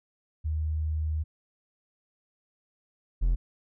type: tone pair in turn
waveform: sine / triangle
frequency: 77.78 / 42.34 Hz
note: D#2 / E1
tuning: 0 / +47 cents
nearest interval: major seventh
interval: 1053 cents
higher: first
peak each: -26 / -19 dBFS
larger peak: second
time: 0.44-1.24 / 3.21-3.36 s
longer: first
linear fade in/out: 20 ms
effects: none